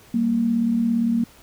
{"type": "tone pair together", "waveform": "sine", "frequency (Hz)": [195.65, 233.1], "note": ["G3", "A#3"], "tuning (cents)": [-3, 0], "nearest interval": "minor third", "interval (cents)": 303, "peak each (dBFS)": [-26, -18], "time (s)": [0.14, 1.24], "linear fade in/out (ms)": 5, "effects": ["pink hiss -50 dBFS RMS until 1.42 s"]}